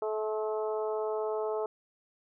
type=harmonic tone with a mistuned harmonic; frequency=216 Hz; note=A3; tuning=32 cents flat; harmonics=2 / 3 / 4 / 5 / 6; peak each=-31 / -36 / -39 / -44 / -45 dBFS; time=0.02-1.66 s; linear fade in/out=2 ms; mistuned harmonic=5; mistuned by=-15 cents; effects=none